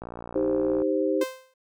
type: click train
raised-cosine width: 1 ms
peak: -23 dBFS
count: 48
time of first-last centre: 0.02-0.819 s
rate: 58.8 Hz
type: chord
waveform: sine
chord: C minor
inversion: first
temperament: equal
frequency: 311.1 / 392 / 523.3 Hz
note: Eb4 / G4 / C5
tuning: 0 / 0 / 0 cents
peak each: -26 dBFS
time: 0.35-1.24 s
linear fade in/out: 10 ms
type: tone with exponential decay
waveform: sawtooth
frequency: 520 Hz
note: C5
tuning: 11 cents flat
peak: -22 dBFS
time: 1.21-1.54 s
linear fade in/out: 5 ms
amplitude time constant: 70 ms
effects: none